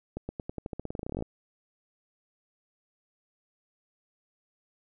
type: accelerating click train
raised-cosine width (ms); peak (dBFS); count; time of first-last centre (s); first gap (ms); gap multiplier
2; -21; 21; 0.17-1.224; 120; 0.9
effects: none